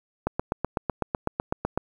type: click train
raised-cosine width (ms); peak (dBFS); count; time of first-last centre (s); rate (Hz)
1; -10; 13; 0.27-1.776; 7.97
effects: 8-bit